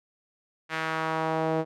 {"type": "tone with band-pass filter sweep", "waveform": "sawtooth", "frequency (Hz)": 160, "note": "D#3", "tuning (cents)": 49, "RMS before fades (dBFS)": -28, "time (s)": [0.69, 1.65], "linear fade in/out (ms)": 50, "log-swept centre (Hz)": [1900, 520], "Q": 1.4, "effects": []}